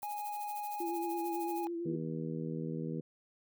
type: noise with tremolo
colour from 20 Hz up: violet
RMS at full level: -46 dBFS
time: 0.02-1.65 s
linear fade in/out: 5 ms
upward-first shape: sine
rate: 13 Hz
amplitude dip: 80%
type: tone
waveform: triangle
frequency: 830.6 Hz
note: G#5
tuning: in tune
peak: -35 dBFS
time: 0.03-1.67 s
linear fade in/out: 0 ms
type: tone with vibrato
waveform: sine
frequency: 340 Hz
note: F4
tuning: 46 cents flat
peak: -35 dBFS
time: 0.8-1.96 s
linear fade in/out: 5 ms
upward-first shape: sine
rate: 9 Hz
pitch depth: 31 cents each way
type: harmonic tone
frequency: 80.2 Hz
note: E2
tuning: 47 cents flat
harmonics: 2 / 3 / 4 / 5 / 6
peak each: -38 / -41 / -43 / -45 / -45 dBFS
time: 1.85-3.01 s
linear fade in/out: 10 ms
effects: none